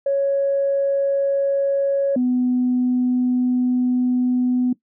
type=tone pair in turn; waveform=sine; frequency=554.4 / 249.8 Hz; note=C#5 / B3; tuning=0 / +20 cents; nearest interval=octave + major second; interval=1380 cents; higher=first; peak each=-15 dBFS; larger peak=neither; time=0.06-2.16 / 2.16-4.73 s; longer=second; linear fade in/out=5 ms; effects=noise-tail reverb RT60 0.1 s tail -18 dB re dry + tanh soft clip ceiling -11 dBFS